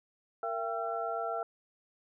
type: tone cluster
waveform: sine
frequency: 462.6 / 676 / 784 / 1351 Hz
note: A#4 / E5 / G5 / E6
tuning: -13 / +43 / 0 / +42 cents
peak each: -39 / -35 / -39 / -38 dBFS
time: 0.43-1.43 s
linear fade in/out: 2 ms
effects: none